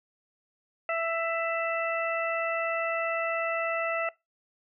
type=harmonic tone; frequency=663 Hz; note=E5; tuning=10 cents sharp; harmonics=1 / 2 / 3 / 4; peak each=-29 / -32 / -34 / -35 dBFS; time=0.89-4.09 s; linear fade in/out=2 ms; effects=noise-tail reverb RT60 0.2 s tail -21 dB re dry